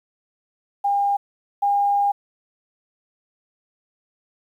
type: tone pair in turn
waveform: sine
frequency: 805 / 808.1 Hz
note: G5 / G#5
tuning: +46 / -48 cents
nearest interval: unison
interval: 6 cents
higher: second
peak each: -17 / -16 dBFS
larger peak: second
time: 0.84-1.17 / 1.62-2.12 s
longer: second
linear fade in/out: 10 ms
effects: 9-bit